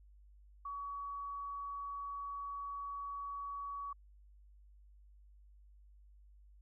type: tone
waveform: sine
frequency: 1130 Hz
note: C#6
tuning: 33 cents sharp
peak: -40 dBFS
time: 0.65-3.93 s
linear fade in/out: 5 ms
effects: added 50 Hz sine -58 dBFS peak until 6.61 s